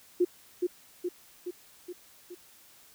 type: tone with echo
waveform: sine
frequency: 356.2 Hz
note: F4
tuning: 34 cents sharp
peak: -20 dBFS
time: 0.2-0.25 s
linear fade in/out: 10 ms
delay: 420 ms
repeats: 5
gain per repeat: -4 dB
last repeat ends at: 2.35 s
effects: white hiss -57 dBFS RMS until 2.94 s